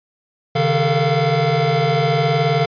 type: tone cluster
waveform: square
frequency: 136.2 / 155.5 / 447.6 / 695 Hz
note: C#3 / D#3 / A4 / F5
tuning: -30 / -1 / +30 / -9 cents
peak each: -21 dBFS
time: 0.55-2.66 s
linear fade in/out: 10 ms
effects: resampled to 11025 Hz